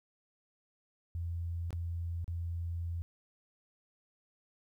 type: tone with dropouts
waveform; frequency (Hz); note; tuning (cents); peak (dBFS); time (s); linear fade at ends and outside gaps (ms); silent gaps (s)
sine; 85; F2; -46; -34; 1.15-3.02; 0; 1.706-1.729 / 2.244-2.279
effects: 12-bit